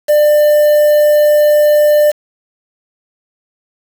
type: tone with quantisation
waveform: triangle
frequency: 596 Hz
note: D5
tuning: 25 cents sharp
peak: -4 dBFS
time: 0.08-2.12 s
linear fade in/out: 20 ms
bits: 4
effects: none